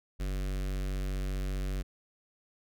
square tone with notch filter, 47.52 Hz, F#1, 47 cents sharp, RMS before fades -33 dBFS, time 0.19-1.83 s, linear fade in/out 20 ms, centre 900 Hz, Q 1.6, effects none

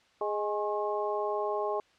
harmonic tone with a mistuned harmonic, 207.7 Hz, G#3, in tune, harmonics 2 / 3 / 4 / 5, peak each -32 / -34 / -35 / -36 dBFS, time 0.21-1.8 s, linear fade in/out 2 ms, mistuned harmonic 5, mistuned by +64 cents, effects white hiss -64 dBFS RMS until 1.98 s + low-pass 4000 Hz 12 dB/octave

